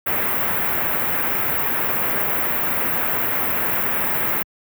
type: band-stop noise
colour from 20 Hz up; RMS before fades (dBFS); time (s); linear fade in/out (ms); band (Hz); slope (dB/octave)
white; -21; 0.06-4.43; 10; 2200 to 15000; 24
effects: high-pass 80 Hz 12 dB/octave